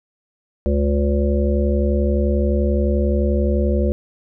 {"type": "harmonic tone", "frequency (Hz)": 71.5, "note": "D2", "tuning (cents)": -46, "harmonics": [1, 3, 5, 7, 8], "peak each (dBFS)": [-17, -22, -24, -25, -26], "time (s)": [0.66, 3.92], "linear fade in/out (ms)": 0, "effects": []}